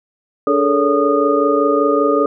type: tone cluster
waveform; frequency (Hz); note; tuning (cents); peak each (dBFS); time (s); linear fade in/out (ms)
sine; 289.5 / 423 / 448.2 / 566 / 1228; D4 / G#4 / A4 / C#5 / D#6; -25 / +32 / +32 / +36 / -23; -18; 0.47-2.26; 2
effects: none